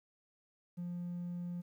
triangle tone, 175.3 Hz, F3, 7 cents sharp, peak -35 dBFS, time 0.77-1.62 s, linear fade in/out 20 ms, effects tanh soft clip ceiling -33 dBFS + 12-bit

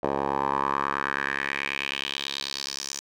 10% pulse tone with band-pass filter sweep, 69.3 Hz, C#2, in tune, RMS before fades -29 dBFS, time 0.03-3 s, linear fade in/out 5 ms, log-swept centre 650 to 6300 Hz, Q 3.3, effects none

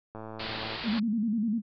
click train, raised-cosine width 1 ms, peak -27 dBFS, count 68, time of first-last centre 0.15-0.759 s, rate 110 Hz
white low-pass noise, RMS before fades -37 dBFS, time 0.39-1 s, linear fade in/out 10 ms, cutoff 4700 Hz, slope 96 dB/octave
sine tone with vibrato, 220 Hz, A3, in tune, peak -25 dBFS, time 0.83-1.62 s, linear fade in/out 50 ms, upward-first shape square, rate 10 Hz, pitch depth 100 cents each way
effects none

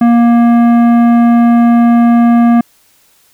sine tone with tanh clipping, 235.6 Hz, A#3, 19 cents sharp, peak -6 dBFS, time 0.01-2.61 s, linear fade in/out 5 ms, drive 13 dB, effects white hiss -50 dBFS RMS until 3.33 s

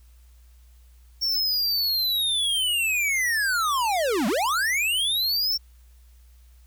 square linear two-way sweep, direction down then up, 5510 to 188.6 to 5510 Hz, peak -22 dBFS, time 1.21-5.58 s, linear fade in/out 20 ms, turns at 4.27 s, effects added 60 Hz sine -49 dBFS peak until 6.66 s + white hiss -64 dBFS RMS until 6.66 s

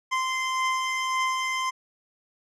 25% pulse beating tone pair, 1038 / 1039.8 Hz, C6 / C6, -14 / -11 cents, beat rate 1.8 Hz, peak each -30 / -21 dBFS, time 0.11-1.71 s, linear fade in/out 20 ms, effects low-pass 7000 Hz 12 dB/octave

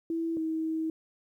sine tone pair in turn, 329.6 / 319.8 Hz, E4 / D#4, 0 / +48 cents, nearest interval minor second, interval 52 cents, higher first, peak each -28 dBFS, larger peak neither, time 0.1-0.37 / 0.37-0.9 s, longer second, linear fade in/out 2 ms, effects 11-bit

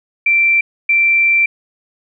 sine tone pair in turn, 2349 / 2349 Hz, D7 / D7, 0 / 0 cents, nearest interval unison, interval 0 cents, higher neither, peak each -9 dBFS, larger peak neither, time 0.26-0.61 / 0.89-1.46 s, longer second, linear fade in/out 5 ms, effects none

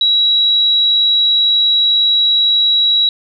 sine tone, 3883 Hz, B7, 30 cents flat, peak -9 dBFS, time 0.01-3.09 s, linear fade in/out 2 ms, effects none

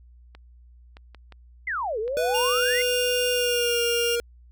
clicks, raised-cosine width 0.3 ms, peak -29 dBFS, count 5, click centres 0.35 / 0.969 / 1.147 / 1.323 / 2.079 s
sine exponential two-way sweep, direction down then up, 2149 to 415.3 to 2149 Hz, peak -25 dBFS, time 1.67-2.82 s, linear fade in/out 5 ms, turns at 1.99 s
square tone with pitch glide, 493.9 to 472.4 Hz, B4 to A#4, 0 to +23 cents, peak -24 dBFS, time 2.17-4.2 s, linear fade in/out 0 ms, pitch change -77 cents, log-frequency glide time 3.32-3.81 s
sawtooth tone, 2800 Hz, F7, 4 cents sharp, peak -22 dBFS, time 2.34-4.16 s, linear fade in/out 10 ms
effects added 60 Hz sine -48 dBFS peak until 4.51 s

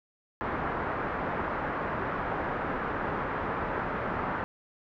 white low-pass noise, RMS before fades -32 dBFS, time 0.41-4.44 s, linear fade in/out 0 ms, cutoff 1500 Hz, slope 24 dB/octave, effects none

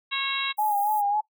harmonic tone, 547 Hz, C#5, 23 cents flat, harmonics 2 / 3 / 4 / 5 / 6 / 7, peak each -33 / -36 / -32 / -31 / -36 / -30 dBFS, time 0.11-0.53 s, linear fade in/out 20 ms
pink high-pass noise, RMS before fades -39 dBFS, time 0.57-1.02 s, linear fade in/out 20 ms, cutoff 12000 Hz, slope 24 dB/octave
sine tone with vibrato, 830.6 Hz, G#5, in tune, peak -21 dBFS, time 0.58-1.21 s, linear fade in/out 10 ms, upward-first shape sine, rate 3.6 Hz, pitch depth 52 cents each way
effects noise-tail reverb RT60 0.1 s tail -21 dB re dry

